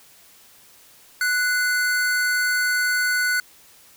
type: tone pair together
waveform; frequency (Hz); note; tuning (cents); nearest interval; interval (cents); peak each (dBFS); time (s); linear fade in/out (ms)
square; 1480 / 2062; F#6 / C7; 0 / -26; tritone; 574; -20 / -30; 1.21-3.4; 2
effects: white hiss -51 dBFS RMS until 3.96 s